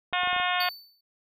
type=clicks; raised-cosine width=1 ms; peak=-27 dBFS; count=6; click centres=0.127 / 0.234 / 0.274 / 0.33 / 0.364 / 0.4 s
type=harmonic tone; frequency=359.7 Hz; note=F#4; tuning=49 cents flat; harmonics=2 / 3 / 4 / 5 / 6 / 7 / 8 / 9 / 10; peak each=-29 / -31 / -32 / -33 / -34 / -34 / -35 / -36 / -36 dBFS; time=0.13-0.69 s; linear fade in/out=2 ms
type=tone with exponential decay; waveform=square; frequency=4519 Hz; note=C#8; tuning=33 cents sharp; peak=-28 dBFS; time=0.6-1.01 s; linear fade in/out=5 ms; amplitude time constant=87 ms
effects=none